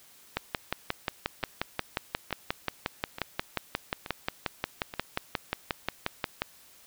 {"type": "two click trains", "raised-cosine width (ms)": 0.3, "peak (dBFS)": [-11, -21], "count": [35, 5], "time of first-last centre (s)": [[0.37, 6.42], [1.43, 4.939]], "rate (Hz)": [5.62, 1.14], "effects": ["white hiss -56 dBFS RMS until 6.86 s"]}